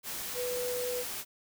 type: tone in noise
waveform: sine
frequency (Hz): 493.9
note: B4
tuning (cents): 0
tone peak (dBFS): -32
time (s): 0.34-1.05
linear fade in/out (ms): 50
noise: white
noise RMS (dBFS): -38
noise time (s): 0.03-1.25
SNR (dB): +3
effects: none